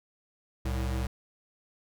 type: tone pair together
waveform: square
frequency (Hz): 64.73 / 110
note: C2 / A2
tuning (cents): -18 / 0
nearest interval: major sixth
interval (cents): 918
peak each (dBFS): -30 / -36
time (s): 0.65-1.07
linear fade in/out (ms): 5
effects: none